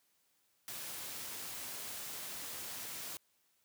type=noise; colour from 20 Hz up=white; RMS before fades=-44 dBFS; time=0.68-3.17 s; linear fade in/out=0 ms; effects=white hiss -75 dBFS RMS until 3.64 s + high-pass 80 Hz 12 dB/octave